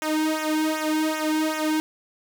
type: tone with flanger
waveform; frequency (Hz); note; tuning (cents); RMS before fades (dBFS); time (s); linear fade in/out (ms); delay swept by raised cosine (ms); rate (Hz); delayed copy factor
sawtooth; 311.1; D#4; 0; -24; 0.02-1.8; 0; 0.22 to 1.72; 2.6; -1
effects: none